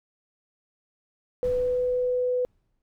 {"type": "tone", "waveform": "sine", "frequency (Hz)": 498.5, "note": "B4", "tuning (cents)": 16, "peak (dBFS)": -22, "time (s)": [1.43, 2.45], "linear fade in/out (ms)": 0}
{"type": "noise with exponential decay", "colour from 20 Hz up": "brown", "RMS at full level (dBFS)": -35, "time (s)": [1.44, 2.82], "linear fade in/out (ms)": 1, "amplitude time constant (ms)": 300}
{"effects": []}